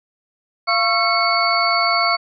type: tone cluster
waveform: sine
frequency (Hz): 689 / 1103 / 1347 / 2197 / 4495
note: F5 / C#6 / E6 / C#7 / C#8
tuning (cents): -24 / -9 / +37 / -16 / +23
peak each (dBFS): -21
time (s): 0.67-2.17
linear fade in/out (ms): 20
effects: none